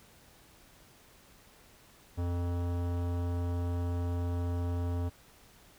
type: tone with hard clipping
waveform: sine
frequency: 87.31 Hz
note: F2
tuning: in tune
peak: -32 dBFS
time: 2.17-5.1 s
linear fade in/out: 20 ms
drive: 18 dB
effects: pink hiss -59 dBFS RMS until 5.78 s